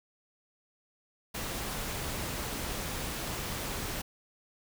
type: noise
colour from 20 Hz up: pink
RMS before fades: -36 dBFS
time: 1.34-4.02 s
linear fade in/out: 10 ms
effects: none